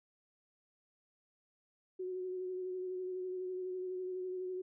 sine tone with vibrato, 368.5 Hz, F#4, 7 cents flat, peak -37 dBFS, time 1.99-4.62 s, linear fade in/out 10 ms, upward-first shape sine, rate 12 Hz, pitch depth 23 cents each way, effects none

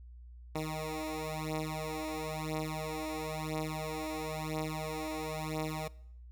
10% pulse beating tone pair, 155.56 / 156.55 Hz, D#3 / D#3, 0 / +11 cents, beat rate 0.99 Hz, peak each -30 dBFS, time 0.55-5.88 s, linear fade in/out 5 ms, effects noise-tail reverb RT60 0.7 s tail -22 dB re dry + added 60 Hz sine -48 dBFS peak until 6.31 s

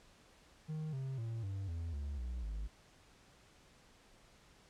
triangle tone with pitch steps, 155.7 / 133.22 / 113.98 / 97.52 / 83.44 / 71.39 / 61.08 / 52.26 Hz, D#3 / C3 / A#2 / G2 / E2 / D2 / B1 / G#1, +2 / +32 / -38 / -8 / +22 / -48 / -18 / +12 cents, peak -36 dBFS, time 0.68-2.68 s, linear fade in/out 20 ms, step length 250 ms, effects pink hiss -64 dBFS RMS until 4.69 s + low-pass 8000 Hz 12 dB/octave

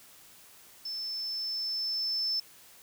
sine tone with level ramp, 5280 Hz, E8, 2 cents sharp, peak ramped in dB -34 to -27 dBFS, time 0.85-2.4 s, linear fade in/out 5 ms, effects white hiss -55 dBFS RMS until 2.82 s

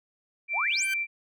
sine tone, 2349 Hz, D7, in tune, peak -26 dBFS, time 0.48-1.07 s, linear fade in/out 50 ms
sine exponential sweep, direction up, 587.3 to 11900 Hz, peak -27 dBFS, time 0.53-0.88 s, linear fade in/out 50 ms
sawtooth tone with exponential growth, 1553 Hz, G6, 17 cents flat, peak -25 dBFS, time 0.63-0.94 s, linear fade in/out 5 ms, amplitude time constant 67 ms
effects none

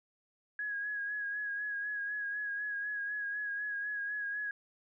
sine tone with vibrato, 1661.2 Hz, G#6, in tune, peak -34 dBFS, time 0.59-4.51 s, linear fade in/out 2 ms, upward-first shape sine, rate 4 Hz, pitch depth 34 cents each way, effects none

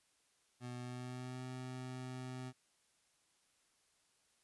25% pulse tone with pitch glide, 123.47 to 127.9 Hz, B2 to C3, 0 to -39 cents, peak -40 dBFS, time 0.6-2.53 s, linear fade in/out 50 ms, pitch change +61 cents, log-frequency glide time 0.79-1.43 s, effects white hiss -75 dBFS RMS until 4.43 s + resampled to 24000 Hz

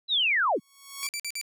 sine linear sweep, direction down, 4023 to 138.7 Hz, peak -21 dBFS, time 0.08-0.6 s, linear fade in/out 50 ms
5% pulse tone with exponential growth, 1108.7 Hz, C#6, in tune, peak -18 dBFS, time 0.56-1.07 s, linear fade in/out 2 ms, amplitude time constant 110 ms
15% pulse tone bursts, 2334 Hz, D7, 11 cents flat, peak -24 dBFS, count 4, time 1.03-1.413 s, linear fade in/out 0 ms, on 59 ms, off 49 ms
effects none

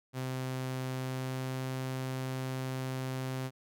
sawtooth tone with pitch glide, 129.7 to 130.53 Hz, C3 to C3, -15 to -4 cents, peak -30 dBFS, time 0.13-3.51 s, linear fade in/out 50 ms, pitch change +11 cents, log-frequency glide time 0.91-1.67 s, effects none

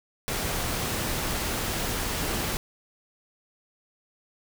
pink noise, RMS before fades -29 dBFS, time 0.28-2.57 s, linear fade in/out 0 ms, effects none

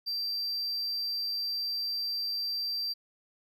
triangle tone, 4699 Hz, D8, in tune, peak -29 dBFS, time 0.06-2.94 s, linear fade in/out 20 ms, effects none

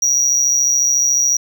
triangle tone with amplitude modulation, 5760 Hz, F#8, 47 cents flat, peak -8 dBFS, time 0.02-1.37 s, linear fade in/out 5 ms, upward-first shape sine, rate 134 Hz, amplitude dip 65%, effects none

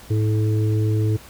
harmonic tone, 107.8 Hz, A2, 35 cents flat, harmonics 1 / 3 / 4, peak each -17 / -27 / -29 dBFS, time 0.1-1.17 s, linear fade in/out 10 ms, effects added 60 Hz sine -47 dBFS peak until 1.29 s + pink hiss -44 dBFS RMS until 1.29 s

